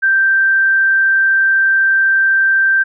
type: tone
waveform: sine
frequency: 1568 Hz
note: G6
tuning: in tune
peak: -9 dBFS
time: 0.02-2.84 s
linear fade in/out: 20 ms
effects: none